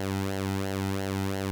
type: tone with flanger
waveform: sawtooth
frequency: 97 Hz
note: G2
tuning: 18 cents flat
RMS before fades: -30 dBFS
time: 0-1.51 s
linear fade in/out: 0 ms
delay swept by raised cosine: 0.82 to 1.82 ms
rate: 2.9 Hz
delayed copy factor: -0.7
effects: none